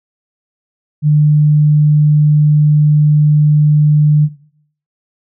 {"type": "tone", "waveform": "sine", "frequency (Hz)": 150, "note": "D3", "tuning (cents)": 37, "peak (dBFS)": -6, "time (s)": [1.02, 4.29], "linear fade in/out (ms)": 50, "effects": ["noise-tail reverb RT60 0.6 s tail -17 dB re dry"]}